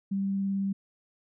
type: tone with vibrato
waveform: sine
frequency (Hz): 196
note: G3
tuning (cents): 0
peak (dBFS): -26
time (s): 0.11-0.73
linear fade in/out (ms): 10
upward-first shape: sine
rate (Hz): 18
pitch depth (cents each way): 8
effects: none